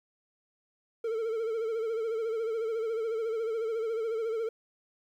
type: tone with vibrato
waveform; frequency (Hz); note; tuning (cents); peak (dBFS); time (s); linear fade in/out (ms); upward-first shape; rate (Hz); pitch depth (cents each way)
triangle; 449.9; A4; +39; -27; 1.04-4.49; 5; sine; 14; 61
effects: 11-bit